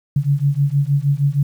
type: beating tone pair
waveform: sine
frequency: 138.59 / 144.99 Hz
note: C#3 / D3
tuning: 0 / -22 cents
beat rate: 6.4 Hz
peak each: -17 / -17 dBFS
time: 0.16-1.43 s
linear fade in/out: 5 ms
effects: 8-bit